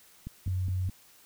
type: click train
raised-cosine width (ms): 5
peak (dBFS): -25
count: 4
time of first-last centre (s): 0.27-0.891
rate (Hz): 4.83
type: tone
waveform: sine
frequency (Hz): 92.3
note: F#2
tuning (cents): -4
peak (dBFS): -27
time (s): 0.46-0.9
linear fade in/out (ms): 5
effects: white hiss -58 dBFS RMS until 1.25 s